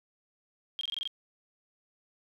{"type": "tone bursts", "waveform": "sine", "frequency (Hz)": 3226, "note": "G7", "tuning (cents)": 49, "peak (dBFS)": -31, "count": 7, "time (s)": [0.79, 1.075], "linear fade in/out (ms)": 0, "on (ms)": 21, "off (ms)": 23, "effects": []}